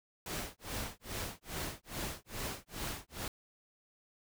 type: noise with tremolo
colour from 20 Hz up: pink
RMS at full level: -38 dBFS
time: 0.26-3.28 s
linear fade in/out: 2 ms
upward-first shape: sine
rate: 2.4 Hz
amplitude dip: 100%
effects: none